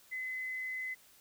sine tone, 2032 Hz, B6, 49 cents sharp, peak -36 dBFS, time 0.11-0.95 s, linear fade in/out 20 ms, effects white hiss -62 dBFS RMS until 1.2 s

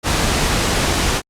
pink noise, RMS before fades -17 dBFS, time 0.03-1.22 s, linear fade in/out 50 ms, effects low-pass 9000 Hz 12 dB/octave + Opus 48 kbps

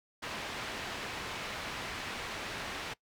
white low-pass noise, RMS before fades -40 dBFS, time 0.22-2.94 s, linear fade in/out 10 ms, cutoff 2800 Hz, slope 12 dB/octave, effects noise-tail reverb RT60 0.1 s tail -21 dB re dry

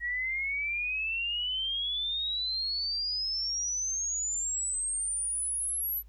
sine exponential sweep, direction up, 1900 to 11990 Hz, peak -29 dBFS, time 0-6.03 s, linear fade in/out 50 ms, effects added 52 Hz sine -49 dBFS peak until 6.08 s + pink hiss -72 dBFS RMS until 6.08 s

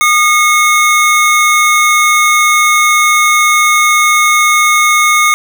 square tone pair together, 1222 / 2176 Hz, D#6 / C#7, -32 / -33 cents, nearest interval minor seventh, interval 999 cents, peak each -10 dBFS, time 0.01-5.34 s, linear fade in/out 0 ms, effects none

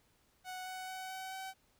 sawtooth tone with pitch steps, 740 / 745.6 / 751.2 / 756.9 / 762.6 Hz, F#5 / F#5 / F#5 / F#5 / G5, 0 / +13 / +26 / +39 / -48 cents, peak -38 dBFS, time 0.44-1.54 s, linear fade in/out 50 ms, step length 220 ms, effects pink hiss -72 dBFS RMS until 1.79 s

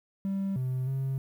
triangle tone with pitch steps, 195 / 128.9 / 134.2 Hz, G3 / C3 / C3, -9 / -26 / +44 cents, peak -25 dBFS, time 0.25-1.18 s, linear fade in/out 0 ms, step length 310 ms, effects tanh soft clip ceiling -22 dBFS + 10-bit

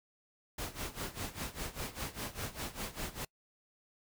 pink noise with tremolo, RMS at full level -38 dBFS, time 0.58-3.25 s, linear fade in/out 5 ms, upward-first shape sine, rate 5 Hz, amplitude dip 85%, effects noise-tail reverb RT60 0.1 s tail -26 dB re dry

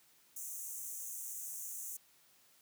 pink high-pass noise, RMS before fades -44 dBFS, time 0.36-1.97 s, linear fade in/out 5 ms, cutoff 6100 Hz, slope 96 dB/octave, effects white hiss -67 dBFS RMS until 2.61 s + high-pass 80 Hz 12 dB/octave

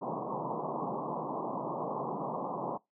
white band-pass noise, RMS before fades -36 dBFS, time 0.01-2.78 s, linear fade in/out 20 ms, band 130 to 1100 Hz, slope 96 dB/octave, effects noise-tail reverb RT60 0.2 s tail -24 dB re dry

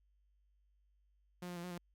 sawtooth tone with pitch steps, 178.3 / 176.8 / 172.1 / 179.8 / 174.3 Hz, F3 / F3 / F3 / F#3 / F3, +36 / +22 / -25 / -49 / -3 cents, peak -39 dBFS, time 1.42-1.78 s, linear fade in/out 5 ms, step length 72 ms, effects added 50 Hz sine -70 dBFS peak until 1.94 s

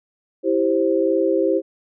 sine chord, C major, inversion first, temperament equal with one note detuned, 329.6 / 392 / 527.2 Hz, E4 / G4 / C5, 0 / 0 / +13 cents, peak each -20 dBFS, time 0.43-1.62 s, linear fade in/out 50 ms, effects none

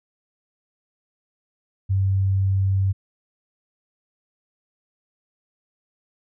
sine tone, 96.6 Hz, G2, 25 cents flat, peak -17 dBFS, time 1.89-2.93 s, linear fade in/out 20 ms, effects none

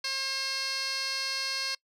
15% pulse tone with band-pass filter, 536 Hz, C5, 42 cents sharp, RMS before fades -32 dBFS, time 0.04-1.75 s, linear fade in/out 5 ms, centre 4100 Hz, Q 4.6, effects noise-tail reverb RT60 0.1 s tail -25 dB re dry

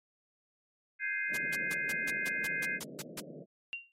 sine chord, Ab major seventh, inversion third, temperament equal, 1568 / 1661.2 / 2093 / 2489 Hz, G6 / Ab6 / C7 / Eb7, 0 / 0 / 0 / 0 cents, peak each -38 / -37 / -35 / -40 dBFS, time 0.99-2.8 s, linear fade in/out 50 ms
pink band-pass noise, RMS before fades -47 dBFS, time 1.28-3.46 s, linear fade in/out 50 ms, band 140 to 640 Hz, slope 96 dB/octave
white noise bursts, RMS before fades -38 dBFS, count 11, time 1.34-3.203 s, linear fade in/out 5 ms, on 33 ms, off 150 ms
sine tone with exponential decay, 2764 Hz, F7, 19 cents flat, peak -32 dBFS, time 3.73-3.92 s, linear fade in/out 0 ms, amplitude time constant 41 ms
effects low-pass 12000 Hz 12 dB/octave + MP3 64 kbps

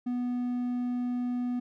triangle tone, 245.9 Hz, B3, 7 cents flat, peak -26 dBFS, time 0.06-1.6 s, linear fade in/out 10 ms, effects none

